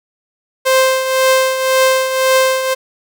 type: tone with tremolo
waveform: sawtooth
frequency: 523.3 Hz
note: C5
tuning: in tune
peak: -4 dBFS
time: 0.65-2.75 s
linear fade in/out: 20 ms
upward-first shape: triangle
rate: 1.9 Hz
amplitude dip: 65%
effects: none